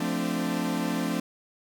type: chord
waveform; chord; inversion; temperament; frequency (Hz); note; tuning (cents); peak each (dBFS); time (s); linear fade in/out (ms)
40% pulse; D minor seventh; first; equal with one note detuned; 174.61 / 220 / 258.6 / 293.7; F3 / A3 / C4 / D4; 0 / 0 / -20 / 0; -31; 0-1.2; 5
effects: none